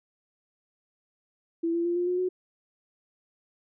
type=tone with pitch steps; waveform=sine; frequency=333.3 / 339.7 / 346.3 / 352.9 / 359.7 / 366.6 Hz; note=E4 / F4 / F4 / F4 / F#4 / F#4; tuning=+19 / -48 / -15 / +18 / -49 / -16 cents; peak=-24 dBFS; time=1.63-2.29 s; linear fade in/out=10 ms; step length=110 ms; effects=none